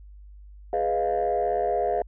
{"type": "chord", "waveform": "sine", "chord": "F half-diminished seventh", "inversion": "first", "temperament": "equal", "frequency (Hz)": [415.3, 493.9, 622.3, 698.5], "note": ["Ab4", "Cb5", "Eb5", "F5"], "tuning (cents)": [0, 0, 0, 0], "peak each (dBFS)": [-27, -28, -28, -24], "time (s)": [0.73, 2.02], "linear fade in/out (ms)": 2, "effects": ["tanh soft clip ceiling -16 dBFS", "added 50 Hz sine -43 dBFS peak until 2.07 s"]}